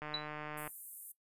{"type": "click train", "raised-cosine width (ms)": 0.5, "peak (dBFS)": -28, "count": 100, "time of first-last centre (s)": [0.02, 0.676], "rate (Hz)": 151}
{"type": "tone with exponential decay", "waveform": "sine", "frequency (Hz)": 3951, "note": "B7", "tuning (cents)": 0, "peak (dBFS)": -31, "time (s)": [0.14, 0.28], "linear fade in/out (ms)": 2, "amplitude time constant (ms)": 29}
{"type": "high-pass noise", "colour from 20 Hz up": "white", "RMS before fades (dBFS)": -47, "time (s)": [0.57, 1.12], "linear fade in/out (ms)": 5, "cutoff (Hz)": 8700, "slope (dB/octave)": 48}
{"effects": ["noise-tail reverb RT60 0.1 s tail -17 dB re dry", "resampled to 32000 Hz"]}